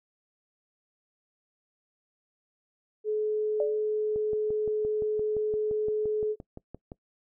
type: tone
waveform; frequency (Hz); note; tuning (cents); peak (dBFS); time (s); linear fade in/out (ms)
sine; 427.3; G#4; +49; -25; 3.04-6.36; 50
type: tone with exponential decay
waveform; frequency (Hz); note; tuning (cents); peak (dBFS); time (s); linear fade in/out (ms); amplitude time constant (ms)
sine; 587.3; D5; 0; -23; 3.6-3.86; 2; 55
type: click train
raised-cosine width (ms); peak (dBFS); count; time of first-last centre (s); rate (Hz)
2; -27; 17; 4.16-6.919; 5.8
effects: noise-tail reverb RT60 0.1 s tail -22 dB re dry